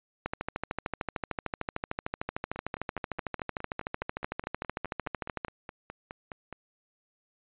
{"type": "two click trains", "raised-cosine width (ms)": 0.5, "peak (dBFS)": [-16, -24], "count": [70, 20], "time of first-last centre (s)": [[0.26, 5.448], [2.56, 6.527]], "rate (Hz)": [13.3, 4.79], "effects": ["resampled to 8000 Hz"]}